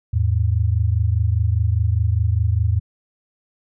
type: tone pair together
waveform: sine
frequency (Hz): 82.5 / 107.45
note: E2 / A2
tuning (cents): +2 / -41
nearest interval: perfect fourth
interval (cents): 457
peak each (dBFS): -18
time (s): 0.13-2.8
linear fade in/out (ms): 10
effects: none